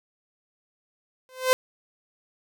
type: tone with exponential growth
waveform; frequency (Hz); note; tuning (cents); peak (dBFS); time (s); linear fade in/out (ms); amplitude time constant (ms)
sawtooth; 515; C5; -28; -10; 1.29-1.53; 0; 51
effects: none